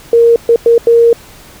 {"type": "tone bursts at uneven times", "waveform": "sine", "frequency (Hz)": 466.2, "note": "A#4", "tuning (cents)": 0, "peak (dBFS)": -3, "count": 4, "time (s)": [[0.13, 0.36], [0.49, 0.56], [0.66, 0.78], [0.87, 1.13]], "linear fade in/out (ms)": 2, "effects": ["pink hiss -37 dBFS RMS until 1.6 s"]}